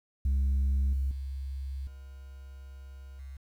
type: tone with level steps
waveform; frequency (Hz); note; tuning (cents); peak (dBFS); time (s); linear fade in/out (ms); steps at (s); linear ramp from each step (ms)
sine; 67.5; C#2; -45; -21 / -25 / -33 / -43 / -40; 0.25-3.37; 5; 0.93 / 1.11 / 1.87 / 3.19; 2
effects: tanh soft clip ceiling -23 dBFS + 10-bit